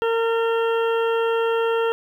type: harmonic tone with a mistuned harmonic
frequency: 457.8 Hz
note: A#4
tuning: 31 cents flat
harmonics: 1 / 2 / 3 / 4 / 6 / 7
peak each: -19 / -28 / -28 / -36 / -34 / -37 dBFS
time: 0.02-1.92 s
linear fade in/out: 0 ms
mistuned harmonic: 4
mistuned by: -15 cents
effects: 9-bit